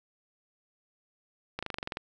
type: slowing click train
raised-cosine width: 0.3 ms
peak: -18 dBFS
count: 10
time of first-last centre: 1.59-1.971 s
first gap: 36 ms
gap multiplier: 1.04
effects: none